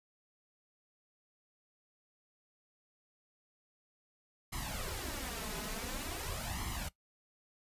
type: noise with flanger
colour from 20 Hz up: pink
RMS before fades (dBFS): -40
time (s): 4.52-6.89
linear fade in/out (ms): 10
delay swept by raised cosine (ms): 0.96 to 4.76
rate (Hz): 0.47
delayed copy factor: +0.8
effects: noise-tail reverb RT60 0.1 s tail -17 dB re dry + resampled to 32000 Hz